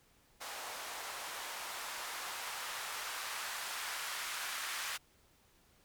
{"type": "noise with band-pass filter sweep", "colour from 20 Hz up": "blue", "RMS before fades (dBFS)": -42, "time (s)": [0.4, 4.98], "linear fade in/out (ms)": 20, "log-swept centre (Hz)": [740, 1400], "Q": 1.2, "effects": ["pink hiss -68 dBFS RMS until 5.84 s"]}